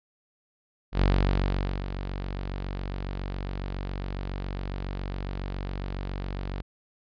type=tone with ADSR envelope; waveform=sawtooth; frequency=47.25 Hz; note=F#1; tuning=37 cents sharp; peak=-15 dBFS; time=0.92-6.62 s; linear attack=91 ms; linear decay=830 ms; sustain=-12 dB; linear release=6 ms; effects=resampled to 11025 Hz